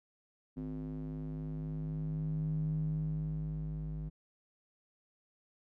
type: tone with band-pass filter sweep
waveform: square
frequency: 51.91 Hz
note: G#1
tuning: in tune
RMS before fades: -37 dBFS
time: 0.56-4.1 s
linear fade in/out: 20 ms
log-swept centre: 230 to 120 Hz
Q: 4.7
effects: none